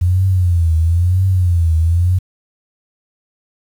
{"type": "tone with vibrato", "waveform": "sine", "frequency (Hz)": 87.31, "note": "F2", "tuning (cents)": 0, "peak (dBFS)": -10, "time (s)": [0.01, 2.19], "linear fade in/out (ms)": 10, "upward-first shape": "triangle", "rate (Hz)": 1, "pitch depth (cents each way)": 160, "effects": ["7-bit"]}